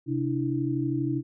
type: tone cluster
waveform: sine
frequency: 131.9 / 294.7 / 327.2 Hz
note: C3 / D4 / E4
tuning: +14 / +6 / -13 cents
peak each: -29 dBFS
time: 0.06-1.23 s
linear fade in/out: 50 ms
effects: none